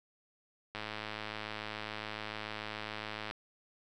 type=click train; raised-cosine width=0.3 ms; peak=-23 dBFS; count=275; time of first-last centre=0.75-3.311 s; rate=107 Hz; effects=none